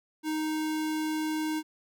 square tone, 311.1 Hz, D#4, in tune, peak -29 dBFS, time 0.23-1.63 s, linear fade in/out 50 ms, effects none

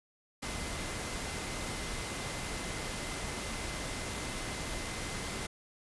sine tone in noise, 2059 Hz, C7, 28 cents flat, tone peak -48 dBFS, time 0.42-5.47 s, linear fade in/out 10 ms, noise pink, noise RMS -38 dBFS, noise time 0.42-5.47 s, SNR -13 dB, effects resampled to 24000 Hz

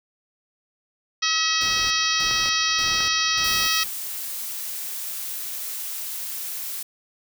harmonic tone, 642 Hz, E5, 46 cents flat, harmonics 2 / 3 / 4 / 5 / 6 / 7 / 8 / 9, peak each -28 / -28 / -28 / -28 / -28 / -28 / -28 / -28 dBFS, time 1.22-3.84 s, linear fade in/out 10 ms
pink noise with tremolo, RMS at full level -37 dBFS, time 1.61-3.89 s, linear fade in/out 2 ms, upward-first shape square, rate 1.7 Hz, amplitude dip 80%
clicks, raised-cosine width 0.5 ms, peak -19 dBFS, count 3, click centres 2.311 / 2.459 / 3.006 s
blue noise, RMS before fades -31 dBFS, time 3.44-6.83 s, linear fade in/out 5 ms
effects none

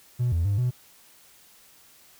triangle tone with pitch steps, 122.5 / 83.8 / 100.5 / 124.4 Hz, B2 / E2 / G2 / B2, -14 / +29 / +44 / +13 cents, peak -18 dBFS, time 0.19-0.71 s, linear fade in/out 20 ms, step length 130 ms, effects tanh soft clip ceiling -17 dBFS + white hiss -55 dBFS RMS until 2.19 s

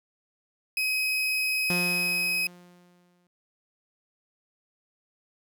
35% pulse tone, 2533 Hz, D#7, 30 cents sharp, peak -23 dBFS, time 0.77-2.47 s, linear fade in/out 2 ms
sawtooth tone with exponential decay, 177.1 Hz, F3, 24 cents sharp, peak -23 dBFS, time 1.7-3.27 s, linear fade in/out 0 ms, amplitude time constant 340 ms
effects none

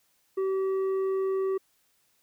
sine tone with tanh clipping, 383.5 Hz, G4, 38 cents flat, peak -26 dBFS, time 0.37-1.58 s, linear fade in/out 10 ms, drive 6 dB, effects white hiss -69 dBFS RMS until 2.22 s

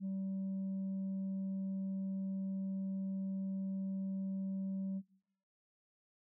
sine tone, 192.4 Hz, G3, 32 cents flat, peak -34 dBFS, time 0-5.02 s, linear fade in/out 50 ms, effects noise-tail reverb RT60 0.8 s tail -24 dB re dry + tanh soft clip ceiling -35 dBFS

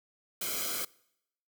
white noise with comb filter, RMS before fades -34 dBFS, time 0.41-0.85 s, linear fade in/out 5 ms, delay 1.1 ms, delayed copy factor -1, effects noise-tail reverb RT60 0.8 s tail -24 dB re dry

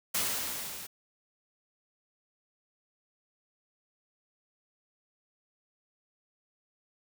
white noise with level ramp, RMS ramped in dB -29 to -43 dBFS, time 0.14-0.87 s, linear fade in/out 10 ms, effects none

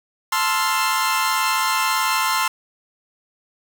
sawtooth chord, F major seventh, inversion first, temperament equal, 880 / 1046.5 / 1318.5 / 1396.9 Hz, A5 / C6 / E6 / F6, 0 / 0 / 0 / 0 cents, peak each -21 / -17 / -22 / -23 dBFS, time 0.32-2.48 s, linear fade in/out 5 ms, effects 7-bit

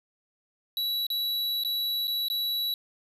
square tone with dropouts, 3923 Hz, B7, 12 cents flat, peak -27 dBFS, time 0.77-2.74 s, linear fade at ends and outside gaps 1 ms, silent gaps 1.067-1.102 / 1.636-1.648 / 2.072-2.079 / 2.284-2.3 s, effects resampled to 32000 Hz

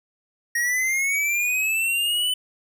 square linear sweep, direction up, 1870 to 3014 Hz, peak -21 dBFS, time 0.55-2.34 s, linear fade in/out 5 ms, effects none

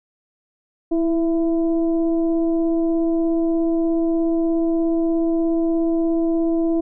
sine tone with frequency modulation, 329.6 Hz, E4, in tune, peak -16 dBFS, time 0.91-6.81 s, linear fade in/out 10 ms, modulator 338 Hz, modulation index 0.56, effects none

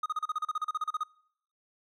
triangle tone bursts, 1244.5 Hz, D#6, in tune, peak -26 dBFS, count 16, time 0.03-1.035 s, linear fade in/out 5 ms, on 30 ms, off 35 ms, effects noise-tail reverb RT60 0.7 s tail -25 dB re dry

